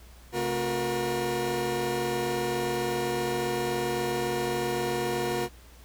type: tone cluster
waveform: 30% pulse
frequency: 133.5 / 223.4 / 361.2 / 474.4 Hz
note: C3 / A3 / F#4 / A#4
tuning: +35 / +27 / -42 / +30 cents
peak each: -34 / -34 / -27 / -29 dBFS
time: 0.32-5.49 s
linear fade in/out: 50 ms
effects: added 60 Hz sine -49 dBFS peak until 5.84 s + pink hiss -55 dBFS RMS until 5.84 s